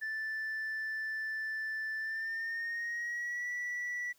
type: tone with pitch glide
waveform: sine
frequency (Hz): 1760 to 1952.8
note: A6 to B6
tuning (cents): 0 to -20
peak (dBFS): -32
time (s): 0.01-4.13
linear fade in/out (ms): 20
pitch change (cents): +180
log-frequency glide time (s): 1.98-3.49
effects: tanh soft clip ceiling -33 dBFS + white hiss -68 dBFS RMS until 4.18 s